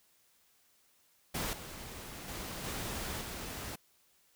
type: noise with level steps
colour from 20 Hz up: pink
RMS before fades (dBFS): -36 / -46 / -42 / -39 / -42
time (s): 1.34-3.76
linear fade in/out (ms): 10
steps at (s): 1.53 / 2.28 / 2.64 / 3.21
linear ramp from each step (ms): 2
effects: white hiss -69 dBFS RMS until 4.35 s